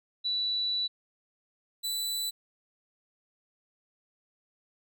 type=tone pair in turn; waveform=sine / sawtooth; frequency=3951 / 3976 Hz; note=B7 / B7; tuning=0 / +11 cents; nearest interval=unison; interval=11 cents; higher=second; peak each=-27 dBFS; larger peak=neither; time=0.24-0.88 / 1.83-2.31 s; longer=first; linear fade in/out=20 ms; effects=none